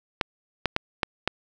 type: clicks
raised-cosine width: 0.3 ms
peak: -6 dBFS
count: 5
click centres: 0.212 / 0.657 / 0.764 / 1.032 / 1.276 s
effects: none